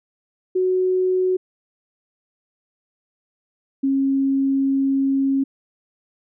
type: tone pair in turn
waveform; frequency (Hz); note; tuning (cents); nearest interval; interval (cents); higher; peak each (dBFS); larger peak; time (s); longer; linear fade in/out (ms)
sine; 370 / 271.7; F#4 / C#4; 0 / -35; perfect fourth; 535; first; -16; neither; 0.55-1.37 / 3.83-5.44; second; 10
effects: none